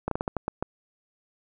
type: slowing click train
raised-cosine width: 1 ms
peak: -13 dBFS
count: 8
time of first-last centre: 0.08-0.626 s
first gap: 33 ms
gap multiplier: 1.28
effects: none